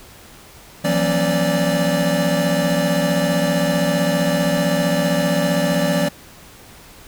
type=tone cluster; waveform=square; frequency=168.1 / 183.5 / 233.9 / 272.6 / 583 Hz; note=E3 / F#3 / A#3 / C#4 / D5; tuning=+34 / -14 / +6 / -29 / -13 cents; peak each=-22 / -24 / -27 / -25 / -21 dBFS; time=0.84-6.09 s; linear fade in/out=10 ms; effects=pink hiss -43 dBFS RMS until 7.07 s